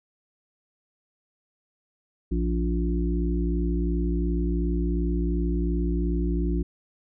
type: harmonic tone with a mistuned harmonic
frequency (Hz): 58.27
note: A#1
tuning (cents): 0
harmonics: 1 / 3 / 5 / 6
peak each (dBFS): -24 / -29 / -31 / -32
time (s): 2.31-6.63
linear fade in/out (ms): 10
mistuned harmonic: 5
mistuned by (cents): -27
effects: none